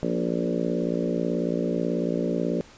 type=harmonic tone with a mistuned harmonic; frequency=58.27 Hz; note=A#1; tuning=in tune; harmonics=3 / 4 / 5 / 6 / 7 / 8 / 9 / 10; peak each=-29 / -30 / -31 / -32 / -32 / -33 / -34 / -34 dBFS; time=0.03-2.61 s; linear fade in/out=0 ms; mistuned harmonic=5; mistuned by=-20 cents; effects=pink hiss -50 dBFS RMS until 2.77 s + resampled to 16000 Hz